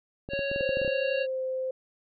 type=clicks; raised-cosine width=2 ms; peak=-23 dBFS; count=11; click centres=0.289 / 0.335 / 0.392 / 0.515 / 0.561 / 0.609 / 0.692 / 0.771 / 0.816 / 0.848 / 0.878 s
type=harmonic tone; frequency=554.4 Hz; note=C#5; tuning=in tune; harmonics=1 / 3 / 5 / 7 / 8; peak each=-29 / -37 / -34 / -45 / -46 dBFS; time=0.29-1.27 s; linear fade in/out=50 ms
type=tone with pitch glide; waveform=sine; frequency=523.3 to 519.7 Hz; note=C5 to C5; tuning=0 to -12 cents; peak=-28 dBFS; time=0.6-1.71 s; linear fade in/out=5 ms; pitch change=-12 cents; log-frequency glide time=1.3-1.43 s
effects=none